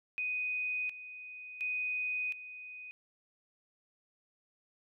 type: tone with tremolo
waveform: sine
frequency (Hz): 2494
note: D#7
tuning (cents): +3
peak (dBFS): -32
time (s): 0.18-2.91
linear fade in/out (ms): 0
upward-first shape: square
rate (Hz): 0.7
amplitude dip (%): 75
effects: none

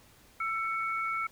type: tone pair together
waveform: sine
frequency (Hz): 1333.9 / 2222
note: E6 / C#7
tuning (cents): +20 / +4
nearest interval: major sixth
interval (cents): 884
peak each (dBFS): -31 / -34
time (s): 0.4-1.27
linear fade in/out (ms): 5
effects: pink hiss -59 dBFS RMS until 1.31 s

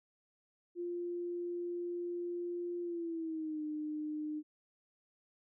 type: tone with pitch glide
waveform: sine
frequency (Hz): 349.2 to 304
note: F4 to D#4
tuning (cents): 0 to -40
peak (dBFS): -36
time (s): 0.75-4.43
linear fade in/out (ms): 50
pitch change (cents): -240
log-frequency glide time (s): 2.82-3.63
effects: none

